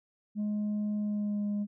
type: tone with pitch glide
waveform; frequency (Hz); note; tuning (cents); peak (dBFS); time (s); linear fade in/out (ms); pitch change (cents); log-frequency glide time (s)
sine; 209.3 to 205.8; G#3 to G#3; +14 to -16; -26; 0.35-1.67; 50; -30; 0.97-1.45
effects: tanh soft clip ceiling -28 dBFS